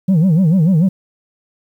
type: tone with vibrato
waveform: sine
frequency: 172.4 Hz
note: F3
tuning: 22 cents flat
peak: -6 dBFS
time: 0.08-0.89 s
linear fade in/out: 10 ms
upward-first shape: sine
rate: 6.8 Hz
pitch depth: 220 cents each way
effects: tanh soft clip ceiling -8 dBFS + 8-bit